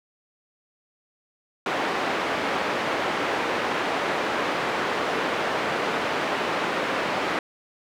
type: band-pass noise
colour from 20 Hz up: pink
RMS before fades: -26 dBFS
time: 1.66-7.39 s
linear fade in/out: 2 ms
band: 360 to 2300 Hz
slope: 12 dB/octave
effects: none